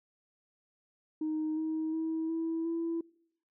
sine tone with pitch steps, 311.1 / 316.4 / 321.7 / 327.1 / 332.7 Hz, D#4 / D#4 / E4 / E4 / E4, 0 / +29 / -42 / -13 / +16 cents, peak -29 dBFS, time 1.21-3.01 s, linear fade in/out 5 ms, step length 360 ms, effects noise-tail reverb RT60 0.8 s tail -26 dB re dry + tanh soft clip ceiling -27 dBFS

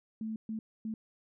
sine tone bursts at uneven times, 220 Hz, A3, in tune, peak -34 dBFS, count 3, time 0.21-0.36 / 0.49-0.59 / 0.85-0.94 s, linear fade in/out 2 ms, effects none

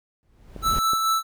brown noise with exponential growth, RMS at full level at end -25 dBFS, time 0.23-0.79 s, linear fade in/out 0 ms, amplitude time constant 120 ms
clicks, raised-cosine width 2 ms, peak -22 / -29 / -21 dBFS, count 3, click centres 0.563 / 0.664 / 0.934 s
square tone with tremolo, 1318.5 Hz, E6, in tune, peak -19 dBFS, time 0.62-1.23 s, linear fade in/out 50 ms, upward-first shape sine, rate 4.6 Hz, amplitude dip 35%
effects none

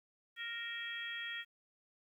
harmonic tone with a mistuned harmonic, 466.2 Hz, A#4, in tune, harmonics 3 / 4 / 5 / 6 / 7, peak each -49 / -42 / -51 / -52 / -45 dBFS, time 0.36-1.45 s, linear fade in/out 50 ms, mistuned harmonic 6, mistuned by -100 cents, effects 12-bit

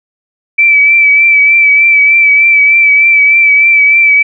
sine tone with vibrato, 2313 Hz, D7, 27 cents flat, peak -3 dBFS, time 0.58-4.23 s, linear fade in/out 10 ms, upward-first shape triangle, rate 3.3 Hz, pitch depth 37 cents each way, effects none

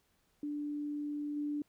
sine tone with level steps, 293.7 Hz, D4, in tune, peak -35 / -33 dBFS, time 0.43-1.62 s, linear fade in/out 2 ms, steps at 1.36 s, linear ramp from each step 10 ms, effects pink hiss -74 dBFS RMS until 1.68 s

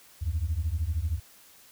sine beating tone pair, 73.42 / 86.42 Hz, D2 / F2, 0 / -18 cents, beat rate 13 Hz, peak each -28 dBFS, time 0.21-1.2 s, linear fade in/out 20 ms, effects tanh soft clip ceiling -20 dBFS + white hiss -55 dBFS RMS until 1.71 s

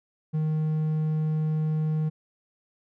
triangle tone, 155.56 Hz, D#3, in tune, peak -21 dBFS, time 0.33-2.1 s, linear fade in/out 20 ms, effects none

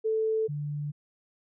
sine tone pair in turn, 440.1 / 146.87 Hz, A4 / D3, 0 / 0 cents, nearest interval octave + perfect fifth, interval 1900 cents, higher first, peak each -24 / -30 dBFS, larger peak first, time 0.04-0.48 / 0.48-0.92 s, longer neither, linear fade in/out 20 ms, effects none

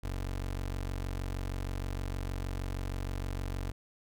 25% pulse tone, 46.41 Hz, F#1, 6 cents sharp, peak -30 dBFS, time 0.03-3.72 s, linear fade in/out 10 ms, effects none

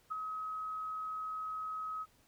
sine tone with ADSR envelope, 1273 Hz, D#6, 39 cents sharp, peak -32 dBFS, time 0.1-2.06 s, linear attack 22 ms, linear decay 4 ms, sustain -5 dB, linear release 42 ms, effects pink hiss -68 dBFS RMS until 2.27 s

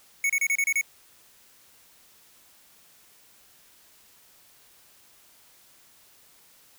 square tone bursts, 2217 Hz, C#7, in tune, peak -22 dBFS, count 7, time 0.24-0.812 s, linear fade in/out 2 ms, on 56 ms, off 30 ms, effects white hiss -57 dBFS RMS until 6.78 s

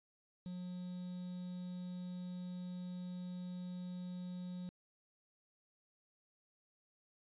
triangle tone with quantisation, 180 Hz, F#3, 47 cents flat, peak -40 dBFS, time 0.46-4.69 s, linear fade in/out 0 ms, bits 10, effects resampled to 8000 Hz

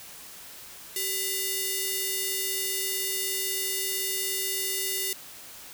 5% pulse ring-modulated tone, 1623 Hz, G#6, 40 cents flat, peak -13 dBFS, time 0.96-5.13 s, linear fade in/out 2 ms, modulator 1240 Hz, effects white hiss -45 dBFS RMS until 5.73 s

